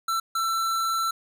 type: tone bursts at uneven times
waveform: square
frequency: 1339 Hz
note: E6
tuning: 27 cents sharp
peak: -24 dBFS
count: 2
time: 0.08-0.2 / 0.35-1.11 s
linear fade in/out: 5 ms
effects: none